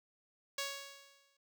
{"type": "tone with exponential decay", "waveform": "5% pulse", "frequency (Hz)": 556, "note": "C#5", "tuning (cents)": 5, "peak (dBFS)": -23, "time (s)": [0.58, 1.37], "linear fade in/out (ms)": 5, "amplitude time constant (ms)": 170, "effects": []}